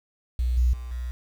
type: tone with level steps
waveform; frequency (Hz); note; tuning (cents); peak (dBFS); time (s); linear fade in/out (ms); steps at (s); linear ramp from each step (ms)
sine; 61.2; B1; -15; -21 / -17 / -32 / -28; 0.39-1.11; 0; 0.57 / 0.73 / 0.91; 5
effects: 8-bit